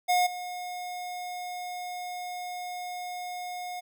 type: tone with level steps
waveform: square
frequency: 720 Hz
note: F#5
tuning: 47 cents flat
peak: -22 / -35 dBFS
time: 0.08-3.81 s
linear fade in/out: 20 ms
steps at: 0.26 s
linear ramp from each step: 10 ms
effects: none